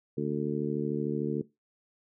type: harmonic tone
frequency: 73.42 Hz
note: D2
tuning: in tune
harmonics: 2 / 3 / 4 / 5 / 6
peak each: -34 / -34 / -34 / -34 / -34 dBFS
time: 0.17-1.42 s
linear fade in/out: 10 ms
effects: noise-tail reverb RT60 0.2 s tail -18 dB re dry